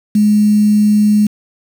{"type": "tone with quantisation", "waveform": "sine", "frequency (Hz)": 210, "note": "G#3", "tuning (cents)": 19, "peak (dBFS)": -7, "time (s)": [0.15, 1.27], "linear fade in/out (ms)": 5, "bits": 5, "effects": []}